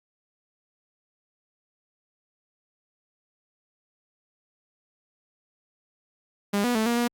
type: tone with pitch steps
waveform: sawtooth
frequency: 202.4 / 243.7 / 219.5 / 236.8 / 239.5 Hz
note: G#3 / B3 / A3 / A#3 / A#3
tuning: -44 / -23 / -4 / +27 / +47 cents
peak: -18 dBFS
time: 6.53-7.08 s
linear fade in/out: 10 ms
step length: 110 ms
effects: Opus 48 kbps